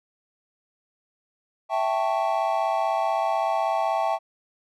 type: chord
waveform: triangle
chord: A dominant seventh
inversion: second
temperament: equal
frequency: 659.3 / 784 / 880 / 1108.7 Hz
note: E5 / G5 / A5 / C#6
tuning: 0 / 0 / 0 / 0 cents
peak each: -24 / -24 / -26 / -29 dBFS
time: 1.69-4.19 s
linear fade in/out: 50 ms
effects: none